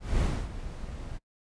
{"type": "noise with ADSR envelope", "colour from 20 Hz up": "brown", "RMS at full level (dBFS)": -24, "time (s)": [0, 1.19], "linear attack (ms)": 210, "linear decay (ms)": 270, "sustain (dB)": -14, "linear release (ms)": 29, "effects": ["noise-tail reverb RT60 0.1 s tail -23 dB re dry", "resampled to 22050 Hz"]}